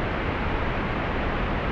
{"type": "low-pass noise", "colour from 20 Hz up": "pink", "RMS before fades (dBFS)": -26, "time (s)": [0, 1.71], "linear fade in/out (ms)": 0, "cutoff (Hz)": 2500, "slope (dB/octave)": 24, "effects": []}